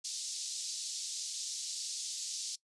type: band-pass noise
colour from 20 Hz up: white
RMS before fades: -40 dBFS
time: 0.04-2.56 s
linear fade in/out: 10 ms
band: 4200 to 7300 Hz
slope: 24 dB/octave
effects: noise-tail reverb RT60 0.1 s tail -21 dB re dry + resampled to 24000 Hz